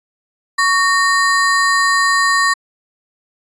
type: ring-modulated tone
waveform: square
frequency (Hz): 1480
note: F#6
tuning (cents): 0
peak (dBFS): -9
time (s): 0.58-2.54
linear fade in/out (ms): 10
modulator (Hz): 362
effects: resampled to 22050 Hz